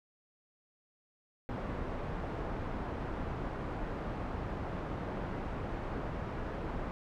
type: low-pass noise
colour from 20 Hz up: pink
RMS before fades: -38 dBFS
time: 1.49-6.91 s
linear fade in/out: 0 ms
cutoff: 1200 Hz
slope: 12 dB/octave
effects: none